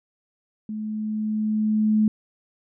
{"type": "tone with level ramp", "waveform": "sine", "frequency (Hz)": 215, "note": "A3", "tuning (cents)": -40, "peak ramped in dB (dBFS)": [-28, -15], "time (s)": [0.69, 2.08], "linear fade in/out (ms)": 2, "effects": []}